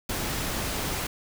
pink noise, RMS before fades -30 dBFS, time 0.09-1.07 s, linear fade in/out 5 ms, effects none

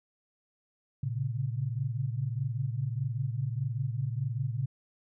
sine tone cluster, 114.4 / 136 / 141 Hz, A#2 / C#3 / C#3, -32 / -33 / +30 cents, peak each -32 / -33 / -38 dBFS, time 1.03-4.66 s, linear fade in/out 5 ms, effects none

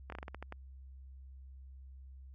slowing click train, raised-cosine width 0.5 ms, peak -28 dBFS, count 9, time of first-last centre 0.1-0.524 s, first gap 23 ms, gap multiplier 1.23, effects added 66 Hz sine -49 dBFS peak until 2.34 s

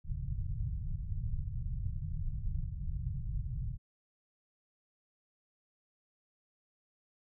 pink low-pass noise, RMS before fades -36 dBFS, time 0.04-3.78 s, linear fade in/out 50 ms, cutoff 150 Hz, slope 48 dB/octave, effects none

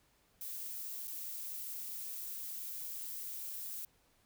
violet noise with dropouts, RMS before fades -43 dBFS, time 0.41-3.85 s, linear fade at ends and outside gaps 2 ms, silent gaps 1.074-1.078 s, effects pink hiss -71 dBFS RMS until 4.25 s

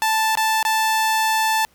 sawtooth tone with dropouts, 880 Hz, A5, in tune, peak -13 dBFS, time 0.02-1.65 s, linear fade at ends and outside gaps 0 ms, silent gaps 0.353-0.373 / 0.628-0.651 s, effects pink hiss -58 dBFS RMS until 1.74 s

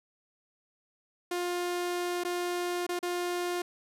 sawtooth tone with dropouts, 353.4 Hz, F4, 21 cents sharp, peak -26 dBFS, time 1.31-3.62 s, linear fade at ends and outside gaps 5 ms, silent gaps 2.237-2.248 / 2.867-2.89 / 2.991-3.028 s, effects resampled to 32000 Hz + 10-bit

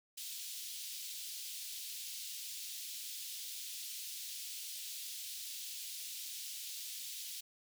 pink high-pass noise, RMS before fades -45 dBFS, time 0.17-7.41 s, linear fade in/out 10 ms, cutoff 3200 Hz, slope 24 dB/octave, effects none

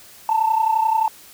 sine tone pair together, 880 / 911.5 Hz, A5 / A#5, 0 / -39 cents, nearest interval minor second, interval 61 cents, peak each -16 / -20 dBFS, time 0.29-1.08 s, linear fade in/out 2 ms, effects tanh soft clip ceiling -9 dBFS + white hiss -45 dBFS RMS until 1.33 s

